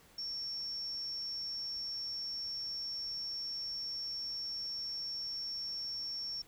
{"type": "tone", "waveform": "sine", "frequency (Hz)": 5470, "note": "F8", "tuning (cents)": -37, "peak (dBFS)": -37, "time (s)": [0.18, 6.42], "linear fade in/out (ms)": 5, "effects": ["pink hiss -62 dBFS RMS until 6.47 s"]}